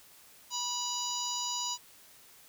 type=harmonic tone; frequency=977 Hz; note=B5; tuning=19 cents flat; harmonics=1 / 3 / 4 / 5 / 6 / 7; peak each=-38 / -41 / -40 / -39 / -42 / -37 dBFS; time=0.5-1.78 s; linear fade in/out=50 ms; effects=white hiss -57 dBFS RMS until 2.48 s